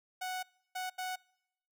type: tone bursts at uneven times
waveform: sawtooth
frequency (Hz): 740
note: F#5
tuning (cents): 0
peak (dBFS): -32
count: 3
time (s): 0.21-0.43 / 0.75-0.9 / 0.98-1.16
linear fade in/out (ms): 10
effects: noise-tail reverb RT60 0.9 s tail -26 dB re dry